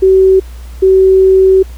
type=tone pair in turn; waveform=sine; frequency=380 / 380 Hz; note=F#4 / F#4; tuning=+46 / +46 cents; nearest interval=unison; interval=0 cents; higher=neither; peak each=-3 dBFS; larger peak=neither; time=0.02-0.4 / 0.82-1.63 s; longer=second; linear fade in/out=10 ms; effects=added 60 Hz sine -25 dBFS peak until 1.77 s + pink hiss -41 dBFS RMS until 1.77 s